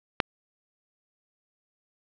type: click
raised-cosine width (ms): 0.3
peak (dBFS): -4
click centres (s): 0.202
effects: low-pass 4000 Hz 12 dB/octave